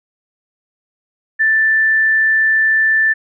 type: tone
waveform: sine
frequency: 1766 Hz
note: A6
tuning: 6 cents sharp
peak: -10 dBFS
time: 1.39-3.14 s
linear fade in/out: 20 ms
effects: none